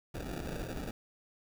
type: noise with sample-and-hold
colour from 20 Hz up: pink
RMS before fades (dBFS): -39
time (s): 0.14-0.91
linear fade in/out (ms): 5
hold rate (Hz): 1050
effects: none

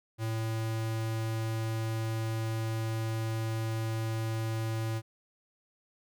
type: tone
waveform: square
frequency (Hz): 111.9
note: A2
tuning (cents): +30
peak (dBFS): -31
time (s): 0.18-5.02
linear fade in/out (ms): 50
effects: none

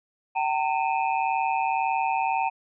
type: ring-modulated tone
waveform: square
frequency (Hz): 839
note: G#5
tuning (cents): +17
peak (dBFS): -20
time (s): 0.35-2.5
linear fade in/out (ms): 20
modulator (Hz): 70.9
effects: resampled to 8000 Hz

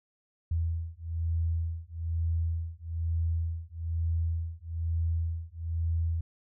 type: beating tone pair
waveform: sine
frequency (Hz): 82.2 / 83.3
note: E2 / E2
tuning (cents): -4 / +19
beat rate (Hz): 1.1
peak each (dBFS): -31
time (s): 0.51-6.21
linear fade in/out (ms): 5
effects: none

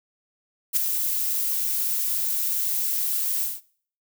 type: noise with ADSR envelope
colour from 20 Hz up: violet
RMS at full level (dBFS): -18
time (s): 0.73-3.61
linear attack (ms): 36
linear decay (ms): 9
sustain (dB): -7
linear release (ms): 190
effects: noise-tail reverb RT60 0.5 s tail -20 dB re dry

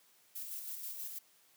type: noise with tremolo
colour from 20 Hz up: violet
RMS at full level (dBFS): -42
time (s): 0.35-1.19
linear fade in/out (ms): 10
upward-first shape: square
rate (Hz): 6.2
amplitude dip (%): 35
effects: white hiss -67 dBFS RMS until 1.56 s + high-pass 150 Hz 12 dB/octave

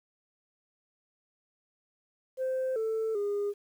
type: tone with pitch steps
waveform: sine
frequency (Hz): 520 / 443.3 / 407.9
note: C5 / A4 / G#4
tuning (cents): -11 / +13 / -31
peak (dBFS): -26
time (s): 2.37-3.54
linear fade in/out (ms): 50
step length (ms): 390
effects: tanh soft clip ceiling -26 dBFS + 10-bit

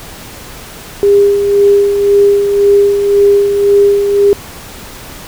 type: tone with tremolo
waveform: sine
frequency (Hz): 403.5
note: G#4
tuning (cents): -50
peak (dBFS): -3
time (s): 1.03-4.33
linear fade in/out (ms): 0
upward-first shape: sine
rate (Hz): 1.9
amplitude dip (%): 50
effects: pink hiss -30 dBFS RMS until 5.27 s

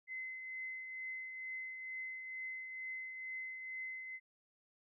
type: tone with tremolo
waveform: sine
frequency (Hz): 2050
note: C7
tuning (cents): -36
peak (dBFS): -40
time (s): 0.07-4.2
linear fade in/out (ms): 50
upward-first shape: triangle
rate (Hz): 2.2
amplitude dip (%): 45
effects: none

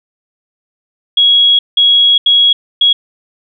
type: tone bursts at uneven times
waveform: sine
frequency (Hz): 3322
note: G#7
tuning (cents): 0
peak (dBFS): -5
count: 4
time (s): 1.17-1.59 / 1.77-2.18 / 2.26-2.53 / 2.81-2.93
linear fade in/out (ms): 5
effects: none

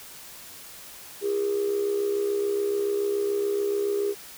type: tone with amplitude modulation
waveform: sine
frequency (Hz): 404.6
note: G#4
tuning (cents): -45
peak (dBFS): -19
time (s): 1.21-4.15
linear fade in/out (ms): 50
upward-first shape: sine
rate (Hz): 67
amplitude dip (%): 65
effects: tanh soft clip ceiling -17 dBFS + white hiss -44 dBFS RMS until 4.37 s

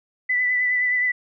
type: tone with vibrato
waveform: sine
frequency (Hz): 1989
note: B6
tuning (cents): +12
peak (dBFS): -18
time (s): 0.29-1.12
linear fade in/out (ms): 10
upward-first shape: triangle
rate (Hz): 9.6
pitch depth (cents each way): 28
effects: none

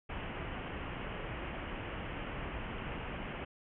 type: low-pass noise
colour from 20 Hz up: pink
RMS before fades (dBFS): -41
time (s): 0.09-3.45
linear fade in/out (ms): 10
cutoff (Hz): 3100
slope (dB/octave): 96
effects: none

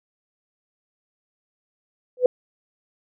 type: tone with exponential growth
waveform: sine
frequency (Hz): 500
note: B4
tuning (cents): +21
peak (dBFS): -7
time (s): 2.17-2.26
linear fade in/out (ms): 2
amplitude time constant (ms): 18
effects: none

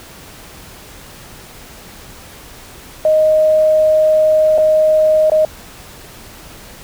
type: tone with dropouts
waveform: sine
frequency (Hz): 622.3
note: D#5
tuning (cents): 0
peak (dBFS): -8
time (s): 3.05-5.45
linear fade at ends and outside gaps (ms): 2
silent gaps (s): 4.579-4.583 / 5.299-5.318
effects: pink hiss -37 dBFS RMS until 6.83 s

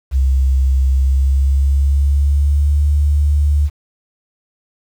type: tone with pitch glide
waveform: sine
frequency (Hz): 66.3 to 73.14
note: C2 to D2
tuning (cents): +23 to -7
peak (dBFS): -10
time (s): 0.11-3.7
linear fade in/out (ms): 50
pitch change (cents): +170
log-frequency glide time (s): 0.91-2.83
effects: 7-bit

